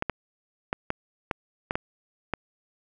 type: clicks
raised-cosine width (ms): 0.5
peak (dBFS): -11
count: 8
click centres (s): 0.024 / 0.097 / 0.729 / 0.904 / 1.312 / 1.709 / 1.755 / 2.337
effects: none